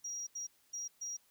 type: tone bursts at uneven times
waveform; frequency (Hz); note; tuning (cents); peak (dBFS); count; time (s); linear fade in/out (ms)
sine; 5710; F8; +37; -37; 4; 0.04-0.27 / 0.35-0.47 / 0.73-0.88 / 1.01-1.17; 10
effects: tanh soft clip ceiling -35 dBFS + white hiss -70 dBFS RMS until 1.3 s